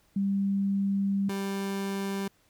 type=tone pair in turn; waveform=sine / 30% pulse; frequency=197.4 / 196.5 Hz; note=G3 / G3; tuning=+12 / +4 cents; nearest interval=unison; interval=8 cents; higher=first; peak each=-24 / -27 dBFS; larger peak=first; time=0.16-1.29 / 1.29-2.28 s; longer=first; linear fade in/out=5 ms; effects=pink hiss -66 dBFS RMS until 2.49 s